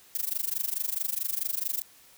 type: noise with amplitude modulation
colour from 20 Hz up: violet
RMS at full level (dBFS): -27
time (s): 0.15-1.82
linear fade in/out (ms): 0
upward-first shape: sine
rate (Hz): 24.6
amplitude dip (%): 95
effects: white hiss -56 dBFS RMS until 2.17 s